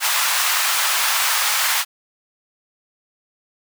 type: high-pass noise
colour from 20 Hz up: pink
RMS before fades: -19 dBFS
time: 0-1.85 s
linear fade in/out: 50 ms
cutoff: 930 Hz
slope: 24 dB/octave
effects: none